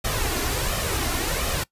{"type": "noise with flanger", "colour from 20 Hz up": "pink", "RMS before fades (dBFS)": -25, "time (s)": [0.04, 1.64], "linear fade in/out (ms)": 10, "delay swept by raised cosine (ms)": [1.6, 2.9], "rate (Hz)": 1.4, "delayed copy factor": 0.55, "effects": ["noise-tail reverb RT60 0.1 s tail -21 dB re dry", "resampled to 32000 Hz"]}